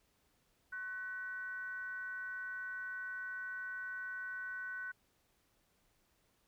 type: tone with frequency modulation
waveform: sine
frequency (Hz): 1500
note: F#6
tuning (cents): +23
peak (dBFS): -40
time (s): 0.72-4.92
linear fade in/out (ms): 10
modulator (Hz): 413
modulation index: 0.38
effects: pink hiss -75 dBFS RMS until 6.47 s